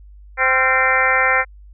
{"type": "harmonic tone with a mistuned harmonic", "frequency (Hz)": 260, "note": "C4", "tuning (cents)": -11, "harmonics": [2, 3, 4, 5, 6, 7, 8, 9], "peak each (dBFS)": [-23, -23, -24, -20, -23, -19, -19, -24], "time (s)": [0.37, 1.45], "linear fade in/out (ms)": 50, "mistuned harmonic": 5, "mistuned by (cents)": 79, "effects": ["added 50 Hz sine -39 dBFS peak until 1.73 s"]}